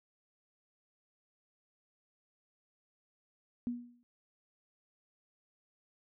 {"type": "tone with exponential decay", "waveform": "sine", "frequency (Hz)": 241.5, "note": "B3", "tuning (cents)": -39, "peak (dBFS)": -30, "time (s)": [3.67, 4.03], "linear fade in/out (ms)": 0, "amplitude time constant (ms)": 78, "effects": []}